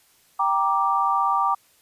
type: chord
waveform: sine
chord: G minor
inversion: none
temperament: just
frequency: 784 / 940.8 / 1176 Hz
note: G5 / Bb5 / D6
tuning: 0 / +16 / +2 cents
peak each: -24 / -24 / -21 dBFS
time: 0.39-1.55 s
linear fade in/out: 10 ms
effects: white hiss -59 dBFS RMS until 1.81 s + resampled to 32000 Hz

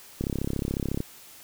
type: click train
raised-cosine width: 3 ms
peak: -15 dBFS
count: 28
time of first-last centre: 0.21-1.004 s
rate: 34 Hz
effects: white hiss -49 dBFS RMS until 1.43 s

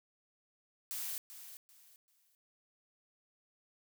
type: noise with echo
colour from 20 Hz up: blue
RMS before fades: -40 dBFS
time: 0.91-1.18 s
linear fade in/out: 0 ms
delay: 390 ms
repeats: 3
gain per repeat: -11 dB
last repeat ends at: 2.35 s
effects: none

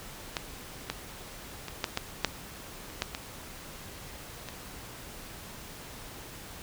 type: clicks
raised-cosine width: 0.2 ms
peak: -12 / -13 / -20 / -10 / -11 / -6 / -30 / -10 / -16 / -21 dBFS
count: 10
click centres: 0.368 / 0.9 / 1.683 / 1.842 / 1.974 / 2.247 / 2.901 / 3.021 / 3.149 / 4.487 s
effects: pink hiss -45 dBFS RMS until 6.62 s

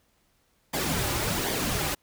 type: noise with flanger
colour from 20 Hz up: pink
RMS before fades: -28 dBFS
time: 0.73-1.95 s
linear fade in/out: 10 ms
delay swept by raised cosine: 0.73 to 4.53 ms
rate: 1.3 Hz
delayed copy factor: -0.6
effects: pink hiss -68 dBFS RMS until 2.02 s

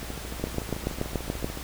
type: two click trains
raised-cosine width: 2 ms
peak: -23 / -13 dBFS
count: 22 / 8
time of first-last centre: 0.03-1.574 / 0.44-1.444 s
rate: 13.6 / 6.97 Hz
effects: added 60 Hz sine -39 dBFS peak until 1.63 s + pink hiss -39 dBFS RMS until 1.63 s

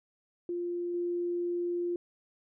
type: tone with level steps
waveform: sine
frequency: 349.2 Hz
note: F4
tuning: in tune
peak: -31 / -29 dBFS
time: 0.49-1.96 s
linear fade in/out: 2 ms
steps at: 0.94 s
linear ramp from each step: 2 ms
effects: none

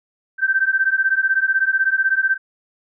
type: beating tone pair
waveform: sine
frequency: 1549 / 1565 Hz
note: G6 / G6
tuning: -21 / -3 cents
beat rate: 16 Hz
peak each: -18 / -18 dBFS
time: 0.38-2.38 s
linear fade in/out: 50 ms
effects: none

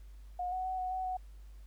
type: tone with pitch steps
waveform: sine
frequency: 720 / 743 / 749 / 738 / 749 / 741 Hz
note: F#5 / F#5 / F#5 / F#5 / F#5 / F#5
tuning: -47 / +7 / +21 / -5 / +21 / +2 cents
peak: -33 dBFS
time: 0.39-1.17 s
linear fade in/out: 5 ms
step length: 130 ms
effects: added 50 Hz sine -48 dBFS peak until 1.66 s + pink hiss -69 dBFS RMS until 1.66 s

